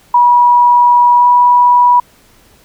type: tone with pitch glide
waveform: sine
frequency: 969 to 976.3 Hz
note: B5 to B5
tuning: -33 to -20 cents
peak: -4 dBFS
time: 0.14-2 s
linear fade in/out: 5 ms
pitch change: +13 cents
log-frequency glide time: 1.17-1.26 s
effects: pink hiss -47 dBFS RMS until 2.64 s